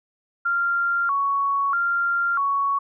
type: tone with vibrato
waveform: sine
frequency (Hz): 1244.5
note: D#6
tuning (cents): 0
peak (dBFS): -19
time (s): 0.45-2.79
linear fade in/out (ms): 10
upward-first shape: square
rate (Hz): 0.78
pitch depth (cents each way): 190
effects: none